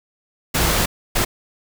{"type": "noise bursts at uneven times", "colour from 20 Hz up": "pink", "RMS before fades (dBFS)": -18, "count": 2, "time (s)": [[0.54, 0.86], [1.15, 1.25]], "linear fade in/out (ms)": 10, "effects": []}